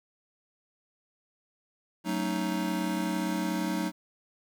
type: chord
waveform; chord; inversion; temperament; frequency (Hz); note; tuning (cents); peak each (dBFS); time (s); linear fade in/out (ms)
square; D# half-diminished seventh; first; just; 186.68 / 224 / 280 / 311.1; F#3 / A3 / C#4 / D#4; +16 / +31 / +18 / 0; -33 / -36 / -39 / -33; 2.04-3.92; 50
effects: 10-bit